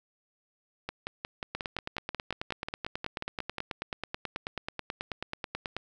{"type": "two click trains", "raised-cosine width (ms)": 0.3, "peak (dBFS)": [-17, -18], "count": [40, 16], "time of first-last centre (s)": [[1.55, 5.766], [0.89, 3.583]], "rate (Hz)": [9.25, 5.57], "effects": []}